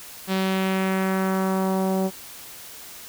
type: tone with low-pass filter sweep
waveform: sawtooth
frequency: 190 Hz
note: F#3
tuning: 46 cents sharp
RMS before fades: -23 dBFS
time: 0.27-2.11 s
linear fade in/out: 50 ms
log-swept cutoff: 4300 to 640 Hz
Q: 1.5
effects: white hiss -41 dBFS RMS until 3.08 s